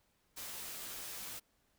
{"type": "noise with comb filter", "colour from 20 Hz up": "white", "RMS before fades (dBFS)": -45, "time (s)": [0.36, 1.4], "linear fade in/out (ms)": 20, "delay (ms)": 14, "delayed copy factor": -0.6, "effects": ["pink hiss -75 dBFS RMS until 1.78 s"]}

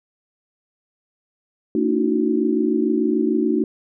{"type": "tone cluster", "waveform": "sine", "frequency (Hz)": [227.4, 291.7, 318.5, 369.8], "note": ["A#3", "D4", "D#4", "F#4"], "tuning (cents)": [-43, -12, 41, -1], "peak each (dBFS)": -22, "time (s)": [1.75, 3.64], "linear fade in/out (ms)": 2, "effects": []}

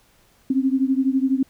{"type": "beating tone pair", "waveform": "sine", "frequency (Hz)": [261.4, 273.4], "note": ["C4", "C#4"], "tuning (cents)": [-1, -24], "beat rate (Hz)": 12, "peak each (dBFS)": [-19, -21], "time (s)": [0.5, 1.43], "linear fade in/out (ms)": 5, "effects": ["pink hiss -58 dBFS RMS until 1.49 s"]}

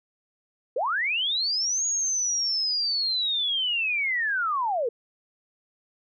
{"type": "linear two-way sweep", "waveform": "sine", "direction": "up then down", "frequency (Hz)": [436.8, 6730, 436.8], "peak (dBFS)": -23, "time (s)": [0.76, 4.89], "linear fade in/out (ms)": 5, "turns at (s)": 1.86, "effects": []}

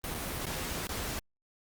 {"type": "noise with dropouts", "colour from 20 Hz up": "pink", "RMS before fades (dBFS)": -36, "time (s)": [0.04, 1.19], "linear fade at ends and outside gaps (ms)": 0, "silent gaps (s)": [[0.142, 0.147], [0.455, 0.467], [0.87, 0.892]], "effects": ["Opus 32 kbps"]}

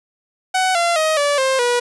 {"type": "tone with pitch steps", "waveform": "sawtooth", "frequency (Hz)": [748, 685.9, 629, 576.8, 528.9, 485], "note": ["F#5", "F5", "D#5", "D5", "C5", "B4"], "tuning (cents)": [19, -31, 19, -31, 19, -31], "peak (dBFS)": -11, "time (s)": [0.54, 1.8], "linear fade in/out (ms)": 10, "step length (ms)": 210, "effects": ["resampled to 24000 Hz", "8-bit"]}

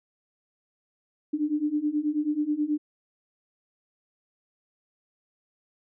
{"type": "beating tone pair", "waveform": "sine", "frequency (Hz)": [293.7, 303], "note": ["D4", "D#4"], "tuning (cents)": [0, -46], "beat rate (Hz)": 9.3, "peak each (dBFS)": [-28, -26], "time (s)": [1.33, 2.78], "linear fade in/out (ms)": 10, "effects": []}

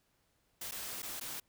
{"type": "noise with dropouts", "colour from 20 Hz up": "white", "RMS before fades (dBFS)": -42, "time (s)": [0.61, 1.4], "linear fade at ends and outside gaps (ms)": 5, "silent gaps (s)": [[0.712, 0.719], [1.021, 1.028], [1.199, 1.21]], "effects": ["pink hiss -75 dBFS RMS until 1.48 s"]}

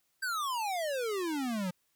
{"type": "exponential sweep", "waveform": "square", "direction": "down", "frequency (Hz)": [1591, 174.61], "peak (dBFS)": -32, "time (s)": [0.22, 1.71], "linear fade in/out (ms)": 10, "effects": ["white hiss -75 dBFS RMS until 1.95 s"]}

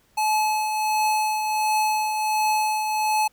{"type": "tone with tremolo", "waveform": "square", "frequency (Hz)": 859, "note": "A5", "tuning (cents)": -42, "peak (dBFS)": -19, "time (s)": [0.17, 3.28], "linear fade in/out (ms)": 10, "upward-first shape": "triangle", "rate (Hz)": 1.4, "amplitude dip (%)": 45, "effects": ["pink hiss -62 dBFS RMS until 3.32 s"]}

